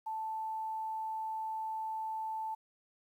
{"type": "tone", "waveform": "sine", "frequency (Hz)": 880, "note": "A5", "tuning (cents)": 0, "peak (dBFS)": -35, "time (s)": [0.06, 2.55], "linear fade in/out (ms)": 10, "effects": ["11-bit"]}